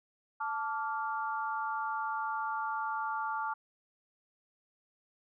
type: chord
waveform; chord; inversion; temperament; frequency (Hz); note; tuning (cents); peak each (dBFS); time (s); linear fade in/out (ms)
sine; D minor; second; equal with one note detuned; 880 / 1159.2 / 1396.9; A5 / D6 / F6; 0 / -23 / 0; -35 / -37 / -38; 0.4-3.54; 10
effects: none